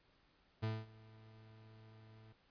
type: tone with ADSR envelope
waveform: 40% pulse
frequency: 110 Hz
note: A2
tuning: in tune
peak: -34 dBFS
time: 0.62-2.33 s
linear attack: 17 ms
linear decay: 220 ms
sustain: -23 dB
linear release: 12 ms
effects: pink hiss -72 dBFS RMS until 2.5 s + resampled to 11025 Hz